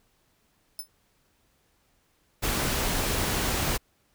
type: tone with exponential decay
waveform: 5% pulse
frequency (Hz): 5274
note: E8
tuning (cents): 0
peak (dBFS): -23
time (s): 0.79-0.88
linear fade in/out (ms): 2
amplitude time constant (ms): 19
type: noise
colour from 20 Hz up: pink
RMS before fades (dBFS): -27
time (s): 2.42-3.78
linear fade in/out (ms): 20
effects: pink hiss -68 dBFS RMS until 4.14 s